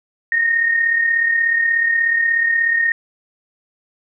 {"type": "tone pair together", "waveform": "sine", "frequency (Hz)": [1845.4, 1882], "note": ["A#6", "A#6"], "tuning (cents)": [-18, 16], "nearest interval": "unison", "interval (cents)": 34, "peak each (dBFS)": [-14, -23], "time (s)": [0.32, 2.92], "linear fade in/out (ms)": 2, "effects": []}